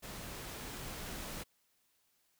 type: noise with level ramp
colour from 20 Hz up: pink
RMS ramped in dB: -46 to -43 dBFS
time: 0.02-1.44 s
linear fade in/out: 20 ms
effects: white hiss -75 dBFS RMS until 2.39 s